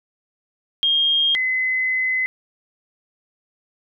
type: tone pair in turn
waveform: sine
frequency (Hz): 3228 / 2034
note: G#7 / C7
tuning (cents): -50 / -50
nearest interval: minor sixth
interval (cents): 800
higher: first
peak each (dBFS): -15 / -18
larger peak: first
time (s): 0.83-1.35 / 1.35-2.26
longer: second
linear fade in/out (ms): 0
effects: none